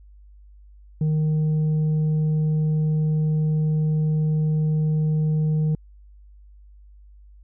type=tone with tanh clipping; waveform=triangle; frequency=154.6 Hz; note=D#3; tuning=11 cents flat; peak=-19 dBFS; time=1.01-5.75 s; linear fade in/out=2 ms; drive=8 dB; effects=added 50 Hz sine -45 dBFS peak until 7.43 s